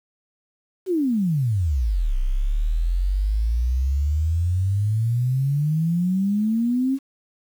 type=exponential two-way sweep; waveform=sine; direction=down then up; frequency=392 to 30.87 to 275 Hz; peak=-18 dBFS; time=0.86-6.99 s; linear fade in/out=50 ms; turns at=2.17 s; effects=8-bit